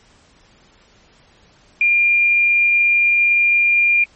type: tone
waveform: sine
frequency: 2400 Hz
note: D7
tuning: 37 cents sharp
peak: -11 dBFS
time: 1.81-4.04 s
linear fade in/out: 2 ms
effects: pink hiss -52 dBFS RMS until 4.15 s + MP3 32 kbps